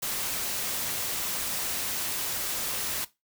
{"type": "noise", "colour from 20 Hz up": "white", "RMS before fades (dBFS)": -31, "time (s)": [0.02, 3.05], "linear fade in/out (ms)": 10, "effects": ["noise-tail reverb RT60 0.2 s tail -17 dB re dry"]}